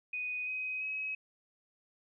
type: tone with pitch steps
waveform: sine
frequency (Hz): 2489 / 2519 / 2550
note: D#7 / D#7 / D#7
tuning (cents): 0 / +21 / +42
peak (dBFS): -34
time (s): 0.13-1.15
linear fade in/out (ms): 5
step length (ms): 340
effects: none